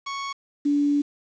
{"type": "tone pair in turn", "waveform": ["sawtooth", "sine"], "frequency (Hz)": [1108.7, 288.7], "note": ["C#6", "D4"], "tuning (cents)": [0, -30], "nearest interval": "octave + major seventh", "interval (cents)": 2330, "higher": "first", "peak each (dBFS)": [-25, -18], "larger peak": "second", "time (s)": [[0.06, 0.33], [0.65, 1.02]], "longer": "second", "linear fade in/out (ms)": 10, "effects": ["resampled to 16000 Hz", "8-bit"]}